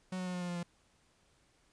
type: tone with pitch steps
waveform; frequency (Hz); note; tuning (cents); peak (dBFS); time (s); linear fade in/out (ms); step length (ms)
45% pulse; 185 / 182.98 / 180.98 / 179.01 / 177.05 / 175.12 / 173.21; F#3 / F#3 / F#3 / F3 / F3 / F3 / F3; 0 / -19 / -38 / +43 / +24 / +5 / -14; -36; 0.12-0.631; 5; 73
effects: pink hiss -70 dBFS RMS until 1.72 s + resampled to 22050 Hz